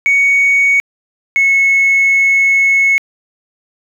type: tone pair in turn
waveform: sine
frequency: 2233 / 2193 Hz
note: C#7 / C#7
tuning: +12 / -19 cents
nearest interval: unison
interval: 31 cents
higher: first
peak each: -6 dBFS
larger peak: neither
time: 0.06-0.8 / 1.36-2.98 s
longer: second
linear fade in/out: 0 ms
effects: tanh soft clip ceiling -5 dBFS + 7-bit